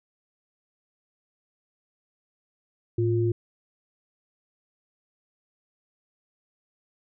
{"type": "tone pair together", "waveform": "sine", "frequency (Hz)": [110.8, 350.6], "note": ["A2", "F4"], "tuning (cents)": [13, 7], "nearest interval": "octave + minor sixth", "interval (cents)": 1994, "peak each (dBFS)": [-23, -24], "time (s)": [2.98, 3.32], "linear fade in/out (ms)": 5, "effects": []}